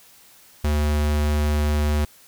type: tone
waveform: square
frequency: 74.6 Hz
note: D2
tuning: 28 cents sharp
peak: -19 dBFS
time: 0.64-2.05 s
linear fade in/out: 5 ms
effects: white hiss -51 dBFS RMS until 2.27 s